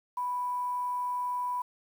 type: tone with quantisation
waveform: sine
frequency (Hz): 987.8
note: B5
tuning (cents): 0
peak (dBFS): -29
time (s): 0.17-1.62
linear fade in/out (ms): 5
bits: 9
effects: none